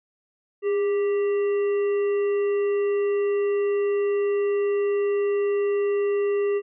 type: harmonic tone with a mistuned harmonic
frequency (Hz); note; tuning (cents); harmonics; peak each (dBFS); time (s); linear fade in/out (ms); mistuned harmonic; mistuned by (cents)
392; G4; 0; 1 / 3 / 5 / 7; -20 / -39 / -40 / -43; 0.62-6.62; 50; 1; +62
effects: none